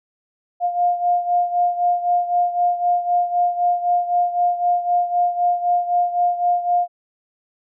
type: beating tone pair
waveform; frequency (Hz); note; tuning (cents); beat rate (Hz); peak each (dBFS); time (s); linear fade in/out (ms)
sine; 705 / 708.9; F5 / F5; +16 / +26; 3.9; -17 / -22; 0.6-6.88; 50
effects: none